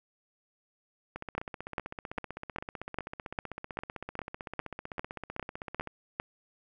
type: two click trains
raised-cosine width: 0.5 ms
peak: -23 / -16 dBFS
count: 75 / 13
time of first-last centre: 1.16-5.873 / 1.38-6.199 s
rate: 15.7 / 2.49 Hz
effects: none